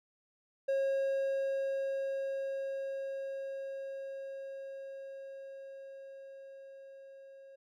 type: tone with level ramp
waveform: triangle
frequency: 543 Hz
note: C#5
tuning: 36 cents flat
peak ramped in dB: -26 to -49 dBFS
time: 0.68-7.56 s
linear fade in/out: 10 ms
effects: none